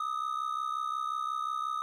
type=ring-modulated tone; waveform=triangle; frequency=1244.5 Hz; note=D#6; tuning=in tune; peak=-26 dBFS; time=0-1.82 s; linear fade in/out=0 ms; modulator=32.8 Hz; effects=none